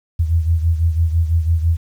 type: beating tone pair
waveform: sine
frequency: 81.5 / 87.5 Hz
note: E2 / F2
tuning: -19 / +4 cents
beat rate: 6 Hz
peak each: -14 / -20 dBFS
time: 0.19-1.77 s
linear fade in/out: 10 ms
effects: 8-bit